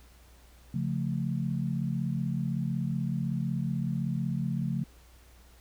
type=chord; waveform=sine; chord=Db augmented; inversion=none; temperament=equal; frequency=138.59 / 174.61 / 220 Hz; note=Db3 / F3 / A3; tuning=0 / 0 / 0 cents; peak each=-31 / -32 / -34 dBFS; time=0.74-4.84 s; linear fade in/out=5 ms; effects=added 60 Hz sine -54 dBFS peak until 5.6 s + pink hiss -60 dBFS RMS until 5.6 s